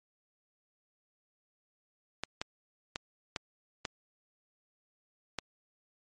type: clicks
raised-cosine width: 0.2 ms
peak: -16 dBFS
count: 6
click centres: 2.236 / 2.415 / 2.959 / 3.362 / 3.852 / 5.387 s
effects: MP3 48 kbps